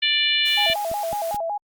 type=harmonic tone; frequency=589 Hz; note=D5; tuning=5 cents sharp; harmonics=3 / 4 / 5 / 6 / 7; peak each=-28 / -23 / -21 / -24 / -28 dBFS; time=0.02-0.74 s; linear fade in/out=10 ms
type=high-pass noise; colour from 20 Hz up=white; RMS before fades=-38 dBFS; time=0.45-1.37 s; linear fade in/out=10 ms; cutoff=500 Hz; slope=12 dB/octave
type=tone with vibrato; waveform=sine; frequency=740 Hz; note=F#5; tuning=in tune; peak=-23 dBFS; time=0.57-1.58 s; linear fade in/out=10 ms; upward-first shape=square; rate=5.4 Hz; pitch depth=190 cents each way
type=click train; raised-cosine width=3 ms; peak=-24 dBFS; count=4; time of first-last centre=0.7-1.345 s; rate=4.65 Hz
effects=Opus 48 kbps